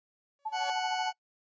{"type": "tone with exponential growth", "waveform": "sawtooth", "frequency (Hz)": 566, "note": "C#5", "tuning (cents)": 36, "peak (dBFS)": -33, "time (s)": [0.39, 0.7], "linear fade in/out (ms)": 1, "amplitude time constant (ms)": 66}
{"type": "tone with tremolo", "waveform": "sine", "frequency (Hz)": 870, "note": "A5", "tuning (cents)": -20, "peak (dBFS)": -30, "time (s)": [0.45, 1.12], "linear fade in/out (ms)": 10, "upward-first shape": "sine", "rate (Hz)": 13, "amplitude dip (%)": 90}
{"type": "harmonic tone", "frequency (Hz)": 740, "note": "F#5", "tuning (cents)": 0, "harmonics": [1, 2, 3, 4, 6, 7, 8, 9], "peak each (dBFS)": [-32, -39, -41, -40, -43, -48, -51, -50], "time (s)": [0.52, 1.13], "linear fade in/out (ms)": 50}
{"effects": ["noise-tail reverb RT60 0.1 s tail -24 dB re dry", "resampled to 16000 Hz"]}